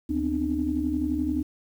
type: tone cluster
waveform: sine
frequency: 74.2 / 251.6 / 263.2 / 303.1 Hz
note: D2 / B3 / C4 / D#4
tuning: +18 / +32 / +10 / -45 cents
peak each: -32 / -32 / -29 / -26 dBFS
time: 0.09-1.43 s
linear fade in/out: 10 ms
effects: tanh soft clip ceiling -13 dBFS + 9-bit